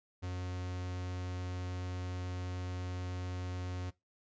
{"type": "tone", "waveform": "45% pulse", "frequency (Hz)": 90.7, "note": "F#2", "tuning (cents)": -34, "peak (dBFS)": -37, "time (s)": [0.22, 3.91], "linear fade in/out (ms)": 20, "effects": ["noise-tail reverb RT60 0.2 s tail -20 dB re dry", "resampled to 16000 Hz"]}